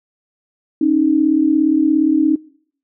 sine tone pair together, 273.9 / 311.1 Hz, C#4 / D#4, -21 / 0 cents, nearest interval major second, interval 221 cents, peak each -16 / -13 dBFS, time 0.81-2.36 s, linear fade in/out 5 ms, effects noise-tail reverb RT60 0.6 s tail -23 dB re dry

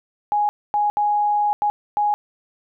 sine tone bursts at uneven times, 830.6 Hz, G#5, in tune, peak -16 dBFS, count 5, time 0.32-0.49 / 0.74-0.9 / 0.97-1.53 / 1.62-1.7 / 1.97-2.14 s, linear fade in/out 0 ms, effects none

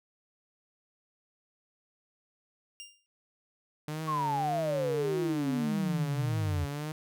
20% pulse tone with exponential decay, 2800 Hz, F7, 4 cents sharp, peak -35 dBFS, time 2.8-3.06 s, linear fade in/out 0 ms, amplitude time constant 56 ms
sawtooth tone with vibrato, 150 Hz, D3, 37 cents sharp, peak -30 dBFS, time 3.88-6.92 s, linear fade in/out 2 ms, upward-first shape triangle, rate 1.7 Hz, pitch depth 110 cents each way
sine exponential sweep, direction down, 1121 to 82.41 Hz, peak -28 dBFS, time 4.07-6.66 s, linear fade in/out 20 ms
effects none

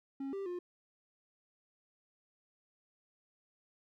triangle tone with pitch steps, 272.7 / 392.9 / 355 Hz, C#4 / G4 / F4, -28 / +4 / +28 cents, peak -35 dBFS, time 0.2-0.59 s, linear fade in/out 5 ms, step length 130 ms, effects none

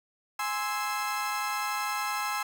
30% pulse chord, Ab augmented, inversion none, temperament equal with one note detuned, 830.6 / 1046.5 / 1310.9 Hz, Ab5 / C6 / E6, 0 / 0 / -10 cents, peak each -31 dBFS, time 0.39-2.43 s, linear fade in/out 5 ms, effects none

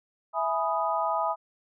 sine chord, E major seventh, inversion none, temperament equal with one note detuned, 659.3 / 835.9 / 987.8 / 1244.5 Hz, E5 / G#5 / B5 / D#6, 0 / +11 / 0 / 0 cents, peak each -30 dBFS, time 0.33-1.36 s, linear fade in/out 50 ms, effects none

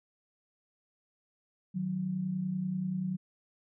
sine tone pair together, 155.56 / 185.98 Hz, D#3 / F#3, 0 / +9 cents, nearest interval minor third, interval 309 cents, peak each -38 / -31 dBFS, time 1.74-3.17 s, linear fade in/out 20 ms, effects none

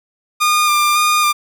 sawtooth tone with vibrato, 1206 Hz, D6, 46 cents sharp, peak -8 dBFS, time 0.4-1.33 s, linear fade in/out 20 ms, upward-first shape square, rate 1.8 Hz, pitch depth 17 cents each way, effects none

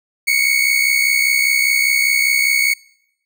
40% pulse tone pair together, 2177 / 2242 Hz, C#7 / C#7, -32 / +19 cents, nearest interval minor second, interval 51 cents, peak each -15 dBFS, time 0.27-2.74 s, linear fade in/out 10 ms, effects noise-tail reverb RT60 0.8 s tail -25 dB re dry

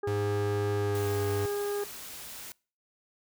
harmonic tone, 408.3 Hz, G#4, 29 cents flat, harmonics 1 / 2 / 3 / 4, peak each -30 / -42 / -45 / -46 dBFS, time 0.03-1.84 s, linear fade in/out 5 ms
square tone with pitch glide, 103.6 to 98.92 Hz, G#2 to G2, -4 to +16 cents, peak -31 dBFS, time 0.07-1.46 s, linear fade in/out 5 ms, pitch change -80 cents, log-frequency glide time 0.77-1.19 s
white noise, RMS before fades -43 dBFS, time 0.95-2.52 s, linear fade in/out 0 ms
effects noise-tail reverb RT60 0.4 s tail -25 dB re dry

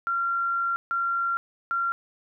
sine tone bursts at uneven times, 1376 Hz, F6, 26 cents flat, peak -23 dBFS, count 3, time 0.07-0.76 / 0.91-1.37 / 1.71-1.92 s, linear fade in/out 0 ms, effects none

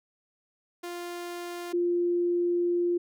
sawtooth / sine tone pair in turn, 349.2 / 349.2 Hz, F4 / F4, 0 / 0 cents, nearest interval unison, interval 0 cents, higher neither, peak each -31 / -23 dBFS, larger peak second, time 0.83-1.73 / 1.73-2.98 s, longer second, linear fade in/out 10 ms, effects none

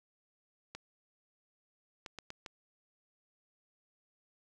clicks, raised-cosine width 0.2 ms, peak -26 dBFS, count 5, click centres 0.75 / 2.062 / 2.187 / 2.304 / 2.462 s, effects none

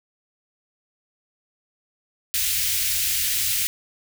white band-stop noise, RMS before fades -23 dBFS, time 2.34-3.67 s, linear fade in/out 0 ms, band 110 to 2000 Hz, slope 24 dB/octave, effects none

